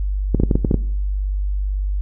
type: clicks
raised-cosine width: 3 ms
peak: -3 dBFS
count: 8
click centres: 0.347 / 0.4 / 0.435 / 0.512 / 0.555 / 0.648 / 0.712 / 0.743 s
effects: noise-tail reverb RT60 0.7 s tail -19 dB re dry + added 49 Hz sine -18 dBFS peak until 2.01 s

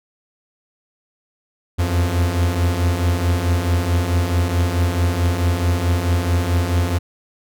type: beating tone pair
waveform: 45% pulse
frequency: 83.5 / 88.1 Hz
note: E2 / F2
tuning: +23 / +16 cents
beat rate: 4.6 Hz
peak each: -22 / -17 dBFS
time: 1.78-6.99 s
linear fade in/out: 20 ms
effects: none

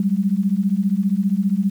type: beating tone pair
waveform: sine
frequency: 189.2 / 204.2 Hz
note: F#3 / G#3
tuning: +39 / -29 cents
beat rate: 15 Hz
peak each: -19 dBFS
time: 0-1.7 s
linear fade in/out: 2 ms
effects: 8-bit

